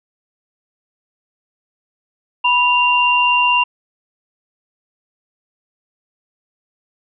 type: tone pair together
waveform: sine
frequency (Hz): 982 / 2778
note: B5 / F7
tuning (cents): -10 / -10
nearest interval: octave + tritone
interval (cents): 1800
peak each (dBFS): -14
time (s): 2.44-3.64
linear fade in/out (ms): 10
effects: none